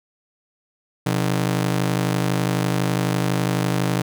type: ring-modulated tone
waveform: sawtooth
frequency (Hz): 150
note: D3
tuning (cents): +37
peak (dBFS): -12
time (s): 1.06-4.02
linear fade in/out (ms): 5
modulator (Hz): 26
effects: none